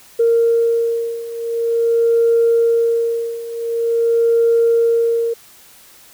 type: beating tone pair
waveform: sine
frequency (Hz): 463 / 463.46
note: A#4 / A#4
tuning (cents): -12 / -10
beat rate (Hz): 0.46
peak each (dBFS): -17 / -14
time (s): 0.19-5.34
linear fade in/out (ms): 10
effects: tanh soft clip ceiling -5 dBFS + white hiss -45 dBFS RMS until 6.13 s